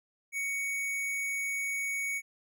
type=tone with hard clipping; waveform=sine; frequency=2233 Hz; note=C#7; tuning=12 cents sharp; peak=-32 dBFS; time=0.32-2.22 s; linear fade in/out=50 ms; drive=16 dB; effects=none